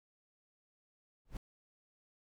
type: noise with exponential growth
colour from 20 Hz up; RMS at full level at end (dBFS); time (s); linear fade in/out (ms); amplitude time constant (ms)
brown; -35; 1.25-1.37; 2; 24
effects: none